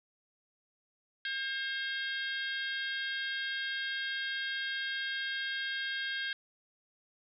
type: harmonic tone with a mistuned harmonic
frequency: 535 Hz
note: C5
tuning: 38 cents sharp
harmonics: 3 / 4 / 5 / 6 / 7 / 8 / 9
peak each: -35 / -45 / -48 / -40 / -45 / -49 / -51 dBFS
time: 1.25-6.33 s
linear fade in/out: 2 ms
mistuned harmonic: 6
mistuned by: +16 cents
effects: none